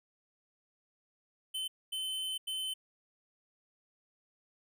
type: tone bursts at uneven times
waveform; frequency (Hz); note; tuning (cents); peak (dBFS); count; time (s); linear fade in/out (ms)
square; 3061; G7; -42; -35; 3; 1.54-1.68 / 1.92-2.38 / 2.47-2.74; 10
effects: none